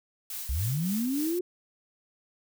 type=noise with tremolo; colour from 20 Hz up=blue; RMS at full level=-36 dBFS; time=0.3-1.39 s; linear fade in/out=2 ms; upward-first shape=sine; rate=3.5 Hz; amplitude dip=45%
type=linear sweep; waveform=sine; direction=up; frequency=55 to 366.9 Hz; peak=-26 dBFS; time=0.49-1.41 s; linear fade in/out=5 ms
effects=none